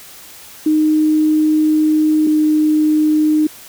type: tone pair in turn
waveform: sine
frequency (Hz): 308.7 / 306.6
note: D#4 / D#4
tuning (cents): -14 / -25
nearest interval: unison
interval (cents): 11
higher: first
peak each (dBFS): -10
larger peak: neither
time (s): 0.66-2.27 / 2.27-3.47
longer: first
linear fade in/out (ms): 5
effects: white hiss -38 dBFS RMS until 3.68 s